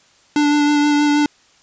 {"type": "tone with vibrato", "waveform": "square", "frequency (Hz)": 293.7, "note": "D4", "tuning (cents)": 0, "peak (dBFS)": -13, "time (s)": [0.36, 1.26], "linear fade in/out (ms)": 2, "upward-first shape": "sine", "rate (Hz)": 6.3, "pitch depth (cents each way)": 15, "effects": ["white hiss -53 dBFS RMS until 1.62 s", "resampled to 16000 Hz"]}